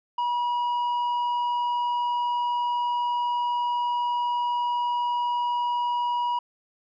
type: tone with tanh clipping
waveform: sine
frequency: 966 Hz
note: B5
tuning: 39 cents flat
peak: -24 dBFS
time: 0.18-6.39 s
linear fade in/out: 5 ms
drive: 5 dB
effects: none